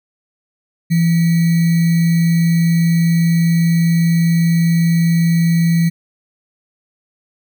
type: tone with sample-and-hold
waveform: sine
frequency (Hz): 167.5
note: E3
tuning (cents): +28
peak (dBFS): -10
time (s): 0.9-5.9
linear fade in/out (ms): 20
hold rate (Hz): 2100
effects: none